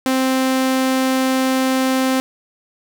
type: tone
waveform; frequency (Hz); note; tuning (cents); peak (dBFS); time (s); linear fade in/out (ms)
sawtooth; 261.6; C4; 0; -11; 0.06-2.2; 0
effects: none